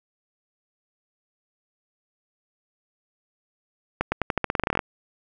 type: accelerating click train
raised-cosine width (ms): 0.5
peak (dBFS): -7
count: 16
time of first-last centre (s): 4.01-4.792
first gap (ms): 110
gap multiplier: 0.88
effects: none